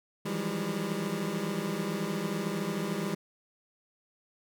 25% pulse tone cluster, 160.5 / 169.5 / 188.9 / 202.4 Hz, E3 / E3 / F#3 / G#3, -46 / +49 / +36 / -44 cents, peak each -34 / -34 / -34 / -30 dBFS, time 0.25-3.15 s, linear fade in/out 10 ms, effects none

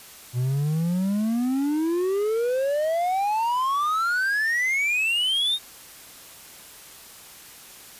triangle exponential sweep, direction up, 120 to 3750 Hz, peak -19 dBFS, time 0.33-5.59 s, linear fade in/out 50 ms, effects white hiss -45 dBFS RMS until 7.99 s + resampled to 32000 Hz

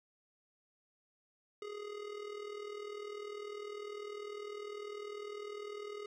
square tone with amplitude modulation, 415.3 Hz, G#4, in tune, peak -40 dBFS, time 1.62-6.06 s, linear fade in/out 2 ms, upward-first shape sine, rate 40 Hz, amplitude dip 65%, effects low-pass 5000 Hz 12 dB/octave + 13-bit

